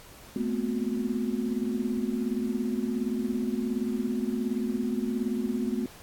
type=tone cluster; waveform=sine; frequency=216.6 / 238 / 255.3 / 364.1 Hz; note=A3 / A#3 / C4 / F#4; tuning=-27 / +36 / -42 / -28 cents; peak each=-31 / -31 / -32 / -35 dBFS; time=0.36-5.86 s; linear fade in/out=2 ms; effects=pink hiss -50 dBFS RMS until 6.02 s + AAC 64 kbps